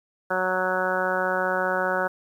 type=harmonic tone; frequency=185 Hz; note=F#3; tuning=in tune; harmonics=1 / 2 / 3 / 4 / 5 / 6 / 7 / 8 / 9; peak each=-36 / -32 / -27 / -31 / -31 / -35 / -32 / -27 / -36 dBFS; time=0.3-2.08 s; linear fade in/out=10 ms; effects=9-bit